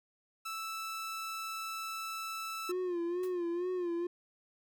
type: tone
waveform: sawtooth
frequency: 1318.5 Hz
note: E6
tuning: in tune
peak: -34 dBFS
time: 0.45-2.72 s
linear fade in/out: 10 ms
type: tone with vibrato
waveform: triangle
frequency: 353.4 Hz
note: F4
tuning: 21 cents sharp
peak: -30 dBFS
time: 2.69-4.07 s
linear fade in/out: 5 ms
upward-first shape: sine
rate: 2.2 Hz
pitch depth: 71 cents each way
type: noise with exponential decay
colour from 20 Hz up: white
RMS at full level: -48 dBFS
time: 3.23-3.35 s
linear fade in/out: 5 ms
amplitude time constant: 26 ms
effects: none